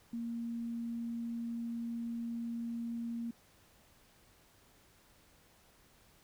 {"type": "tone", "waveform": "sine", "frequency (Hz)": 233.1, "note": "A#3", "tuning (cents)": 0, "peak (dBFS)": -36, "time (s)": [0.13, 3.31], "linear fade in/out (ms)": 5, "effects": ["pink hiss -65 dBFS RMS until 6.23 s"]}